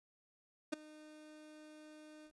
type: tone with ADSR envelope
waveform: 30% pulse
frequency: 306.2 Hz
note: D#4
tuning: 28 cents flat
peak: -30 dBFS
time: 0.72-2.32 s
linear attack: 13 ms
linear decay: 10 ms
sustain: -22 dB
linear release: 68 ms
effects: resampled to 22050 Hz + 12-bit